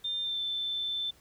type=tone with pitch glide; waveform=sine; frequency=3600 to 3538 Hz; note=A7 to A7; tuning=+39 to +9 cents; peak=-30 dBFS; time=0.04-1.11 s; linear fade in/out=10 ms; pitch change=-30 cents; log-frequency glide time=0.23-0.41 s; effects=pink hiss -61 dBFS RMS until 1.2 s